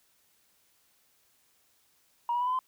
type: tone with pitch steps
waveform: sine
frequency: 950 / 969.4 / 989.2 / 1009.4 / 1030 Hz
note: A#5 / B5 / B5 / B5 / C6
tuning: +33 / -32 / +3 / +38 / -28 cents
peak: -25 dBFS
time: 2.29-2.59 s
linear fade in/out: 2 ms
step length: 60 ms
effects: tanh soft clip ceiling -22 dBFS + white hiss -68 dBFS RMS until 2.67 s